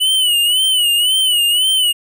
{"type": "tone with vibrato", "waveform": "square", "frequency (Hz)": 2960, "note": "F#7", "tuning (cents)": 0, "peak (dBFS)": -12, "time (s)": [0, 1.93], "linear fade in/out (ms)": 20, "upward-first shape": "sine", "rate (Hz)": 1.9, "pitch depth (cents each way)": 92, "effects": []}